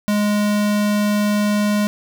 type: tone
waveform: square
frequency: 207.7 Hz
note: G#3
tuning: in tune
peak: -16 dBFS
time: 0.08-1.87 s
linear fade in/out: 0 ms
effects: none